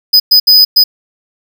square tone bursts at uneven times, 4997 Hz, D#8, 7 cents sharp, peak -3 dBFS, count 4, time 0.13-0.2 / 0.31-0.4 / 0.47-0.65 / 0.76-0.84 s, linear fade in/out 10 ms, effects 7-bit

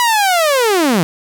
sawtooth linear sweep, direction down, 987.8 to 151.7 Hz, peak -7 dBFS, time 0-1.03 s, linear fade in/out 0 ms, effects none

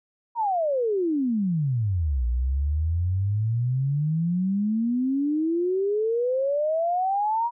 sine exponential two-way sweep, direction down then up, 964 to 58.27 to 964 Hz, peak -21 dBFS, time 0.35-7.51 s, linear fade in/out 50 ms, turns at 2.26 s, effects none

